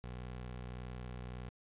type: tone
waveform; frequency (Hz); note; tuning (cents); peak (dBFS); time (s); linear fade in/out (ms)
20% pulse; 61.74; B1; 0; -38; 0.04-1.49; 0
effects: resampled to 8000 Hz